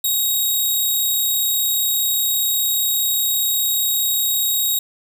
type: tone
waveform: 5% pulse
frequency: 3787 Hz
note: A#7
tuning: 27 cents sharp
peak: -9 dBFS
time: 0.04-4.79 s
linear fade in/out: 5 ms
effects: none